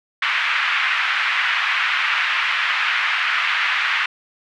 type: band-pass noise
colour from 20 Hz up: white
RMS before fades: -20 dBFS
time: 0.22-4.06 s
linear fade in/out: 5 ms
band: 1200 to 2600 Hz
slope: 24 dB/octave
effects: none